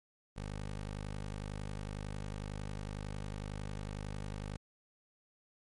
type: tone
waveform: 15% pulse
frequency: 51 Hz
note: G#1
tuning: 31 cents flat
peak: -33 dBFS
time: 0.36-4.57 s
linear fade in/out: 10 ms
effects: MP3 48 kbps